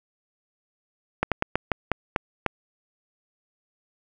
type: slowing click train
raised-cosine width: 0.5 ms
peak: -6 dBFS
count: 8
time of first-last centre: 1.23-2.463 s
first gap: 87 ms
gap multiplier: 1.23
effects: none